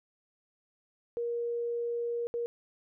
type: tone bursts at uneven times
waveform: sine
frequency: 472.4 Hz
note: A#4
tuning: 23 cents sharp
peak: -30 dBFS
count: 2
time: 1.17-2.27 / 2.34-2.46 s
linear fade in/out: 0 ms
effects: none